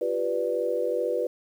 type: chord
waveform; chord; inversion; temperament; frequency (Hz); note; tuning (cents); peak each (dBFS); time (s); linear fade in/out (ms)
sine; G dominant seventh; third; equal; 349.2 / 392 / 493.9 / 587.3; F4 / G4 / B4 / D5; 0 / 0 / 0 / 0; -32 / -32 / -26 / -31; 0.01-1.27; 5
effects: 9-bit